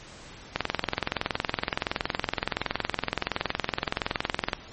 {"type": "click train", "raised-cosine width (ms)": 0.3, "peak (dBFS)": -8, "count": 86, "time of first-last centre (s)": [0.56, 4.532], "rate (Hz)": 21.4, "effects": ["pink hiss -46 dBFS RMS until 4.72 s", "MP3 32 kbps"]}